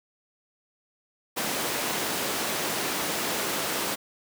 pink high-pass noise, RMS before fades -29 dBFS, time 1.36-3.96 s, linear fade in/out 20 ms, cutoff 260 Hz, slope 12 dB/octave, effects none

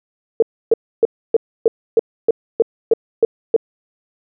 sine tone bursts, 454.1 Hz, A#4, 45 cents flat, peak -7 dBFS, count 11, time 0.4-3.564 s, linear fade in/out 2 ms, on 24 ms, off 290 ms, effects none

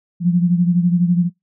sine beating tone pair, 173.7 / 185.7 Hz, F3 / F#3, -9 / +7 cents, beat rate 12 Hz, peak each -13 / -19 dBFS, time 0.2-1.3 s, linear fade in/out 50 ms, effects noise-tail reverb RT60 0.2 s tail -26 dB re dry

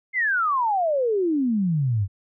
sine exponential sweep, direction down, 2138 to 92.5 Hz, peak -19 dBFS, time 0.13-2.08 s, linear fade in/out 50 ms, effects none

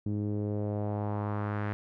sawtooth tone with low-pass filter sweep, 103.83 Hz, G#2, in tune, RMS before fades -32 dBFS, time 0.06-1.73 s, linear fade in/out 0 ms, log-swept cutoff 280 to 1800 Hz, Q 2, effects none

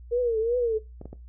sine tone with vibrato, 466.2 Hz, A#4, in tune, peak -21 dBFS, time 0.11-0.79 s, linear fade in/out 20 ms, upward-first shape triangle, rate 2.7 Hz, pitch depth 130 cents each way
clicks, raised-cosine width 2 ms, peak -26 dBFS, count 3, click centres 1.014 / 1.056 / 1.13 s
effects noise-tail reverb RT60 0.2 s tail -17 dB re dry + added 60 Hz sine -42 dBFS peak until 1.28 s

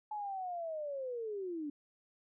sine linear sweep, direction down, 858 to 282 Hz, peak -37 dBFS, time 0.11-1.7 s, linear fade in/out 5 ms, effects none

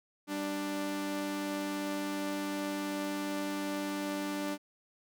sawtooth tone pair together, 195.69 / 294.9 Hz, G3 / D4, -3 / +7 cents, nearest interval perfect fifth, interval 710 cents, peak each -37 / -30 dBFS, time 0.27-4.58 s, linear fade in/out 50 ms, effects none

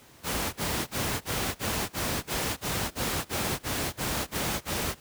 pink noise bursts, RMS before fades -29 dBFS, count 14, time 0.23-4.95 s, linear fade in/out 50 ms, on 300 ms, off 40 ms, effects pink hiss -54 dBFS RMS until 5 s + high-pass 60 Hz 12 dB/octave

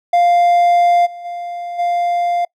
triangle tone with level steps, 698.5 Hz, F5, in tune, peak -7 / -27 / -21 / -12 dBFS, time 0.13-2.45 s, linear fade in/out 5 ms, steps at 1.05 / 1.24 / 1.78 s, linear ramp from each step 20 ms, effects noise-tail reverb RT60 0.1 s tail -25 dB re dry

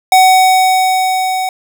square tone with level ramp, 750 Hz, F#5, 23 cents sharp, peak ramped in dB -4 to -15 dBFS, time 0.12-1.49 s, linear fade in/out 2 ms, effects none

